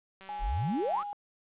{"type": "click train", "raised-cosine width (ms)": 0.3, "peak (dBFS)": -34, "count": 158, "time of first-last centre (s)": [0.21, 1.028], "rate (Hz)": 192}
{"type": "tone with pitch glide", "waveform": "sine", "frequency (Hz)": [830.6, 820.1], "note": ["G#5", "G#5"], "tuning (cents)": [0, -22], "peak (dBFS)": -35, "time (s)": [0.29, 1.13], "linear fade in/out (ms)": 0, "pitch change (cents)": -22, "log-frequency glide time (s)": [0.63, 0.83]}
{"type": "exponential sweep", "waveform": "sine", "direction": "up", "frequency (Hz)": [30.82, 1442], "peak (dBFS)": -28, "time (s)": [0.39, 1.04], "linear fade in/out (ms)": 50}
{"effects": ["resampled to 8000 Hz", "10-bit"]}